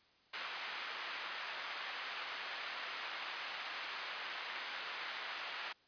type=band-pass noise; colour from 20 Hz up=pink; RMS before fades=-44 dBFS; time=0.33-5.73 s; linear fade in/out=10 ms; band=1200 to 3400 Hz; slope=12 dB/octave; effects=white hiss -69 dBFS RMS until 5.87 s + resampled to 11025 Hz